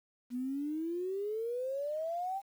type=exponential sweep; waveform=sine; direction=up; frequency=240.2 to 800 Hz; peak=-33 dBFS; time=0.3-2.42 s; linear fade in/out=50 ms; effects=10-bit